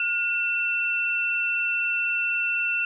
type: tone pair together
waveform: sine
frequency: 1435 / 2692 Hz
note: F6 / E7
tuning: +47 / +36 cents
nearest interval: major seventh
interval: 1089 cents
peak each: -29 / -23 dBFS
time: 0-2.85 s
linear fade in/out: 2 ms
effects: none